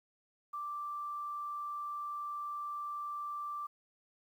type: tone with quantisation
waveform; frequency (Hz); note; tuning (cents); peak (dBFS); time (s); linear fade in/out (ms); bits
sine; 1174.7; D6; 0; -37; 0.53-3.67; 10; 11
effects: none